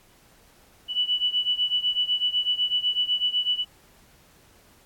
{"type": "beating tone pair", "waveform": "sine", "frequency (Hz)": [2960, 2968], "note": ["F#7", "F#7"], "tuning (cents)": [0, 5], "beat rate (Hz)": 8, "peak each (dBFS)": [-24, -26], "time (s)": [0.88, 3.65], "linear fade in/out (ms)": 50, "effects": ["pink hiss -57 dBFS RMS until 4.85 s", "AAC 64 kbps"]}